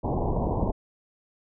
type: low-pass noise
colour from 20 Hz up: pink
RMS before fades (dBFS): -26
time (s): 0.03-0.72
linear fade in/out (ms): 20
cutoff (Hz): 1000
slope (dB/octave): 96
effects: none